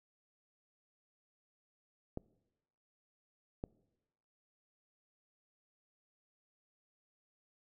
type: clicks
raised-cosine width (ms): 2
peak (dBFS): -25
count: 2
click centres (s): 2.174 / 3.639
effects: noise-tail reverb RT60 1.0 s tail -23 dB re dry